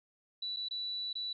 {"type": "tone with dropouts", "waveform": "sine", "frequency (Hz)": 3951, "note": "B7", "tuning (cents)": 0, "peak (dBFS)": -35, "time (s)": [0.42, 1.33], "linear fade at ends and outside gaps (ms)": 5, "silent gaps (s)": [[0.563, 0.568], [0.686, 0.709], [1.13, 1.153]], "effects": []}